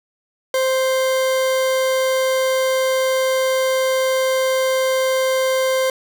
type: tone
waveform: 40% pulse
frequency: 523 Hz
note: C5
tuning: 1 cent flat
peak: -15 dBFS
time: 0.54-5.9 s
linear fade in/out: 2 ms
effects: none